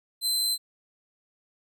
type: tone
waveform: sawtooth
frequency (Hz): 4076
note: C8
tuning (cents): -46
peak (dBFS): -21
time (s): 0.21-0.58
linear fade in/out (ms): 50
effects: none

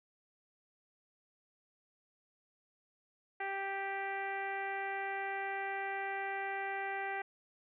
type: tone with frequency modulation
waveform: sine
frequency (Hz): 784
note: G5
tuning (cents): 0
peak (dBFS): -35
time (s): 3.4-7.22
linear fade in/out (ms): 5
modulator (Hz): 392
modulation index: 3.7
effects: none

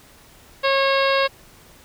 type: harmonic tone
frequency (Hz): 545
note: C#5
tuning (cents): -29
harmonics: 1 / 2 / 3 / 4 / 5 / 6 / 7 / 8 / 9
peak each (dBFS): -19 / -22 / -25 / -28 / -27 / -32 / -29 / -32 / -34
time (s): 0.63-1.28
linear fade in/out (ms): 20
effects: pink hiss -49 dBFS RMS until 1.84 s

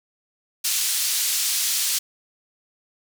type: band-pass noise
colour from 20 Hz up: pink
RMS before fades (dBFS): -23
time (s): 0.64-1.99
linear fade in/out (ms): 10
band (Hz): 4300 to 15000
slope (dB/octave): 12
effects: none

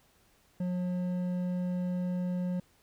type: tone with hard clipping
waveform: triangle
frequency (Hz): 179.9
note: F#3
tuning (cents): -48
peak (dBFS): -31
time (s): 0.6-2.6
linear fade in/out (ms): 5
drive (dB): 10
effects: pink hiss -66 dBFS RMS until 2.82 s

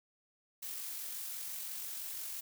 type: noise with amplitude modulation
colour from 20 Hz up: blue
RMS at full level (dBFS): -41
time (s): 0.62-2.41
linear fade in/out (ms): 10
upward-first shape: sine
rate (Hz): 45.9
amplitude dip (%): 25
effects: none

